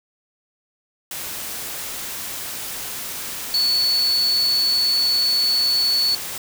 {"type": "tone in noise", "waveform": "sine", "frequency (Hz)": 4435, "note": "C#8", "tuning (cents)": 0, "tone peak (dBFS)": -16, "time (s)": [3.54, 6.15], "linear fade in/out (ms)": 2, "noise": "white", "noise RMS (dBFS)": -30, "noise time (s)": [1.11, 6.38], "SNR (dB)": 11, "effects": []}